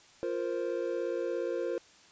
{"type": "chord", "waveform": "triangle", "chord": "F suspended fourth", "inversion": "none", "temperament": "equal", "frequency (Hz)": [349.2, 466.2, 523.3], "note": ["F4", "Bb4", "C5"], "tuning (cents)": [0, 0, 0], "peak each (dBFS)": -33, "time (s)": [0.23, 1.78], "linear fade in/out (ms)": 0, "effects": ["white hiss -58 dBFS RMS until 2.11 s", "resampled to 16000 Hz"]}